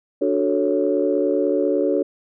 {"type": "chord", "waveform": "sine", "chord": "D major seventh", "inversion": "none", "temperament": "equal", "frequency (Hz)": [293.7, 370, 440, 554.4], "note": ["D4", "F#4", "A4", "C#5"], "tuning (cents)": [0, 0, 0, 0], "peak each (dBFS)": -22, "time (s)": [0.21, 2.03], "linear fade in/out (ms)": 10, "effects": ["tanh soft clip ceiling -6 dBFS"]}